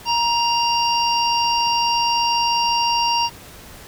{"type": "harmonic tone with a mistuned harmonic", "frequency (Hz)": 932.3, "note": "A#5", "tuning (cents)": 0, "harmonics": [1, 3, 5, 6], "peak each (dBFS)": [-18, -23, -25, -26], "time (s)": [0.05, 3.3], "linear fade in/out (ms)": 50, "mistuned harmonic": 1, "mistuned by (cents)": 19, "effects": ["pink hiss -41 dBFS RMS until 3.87 s"]}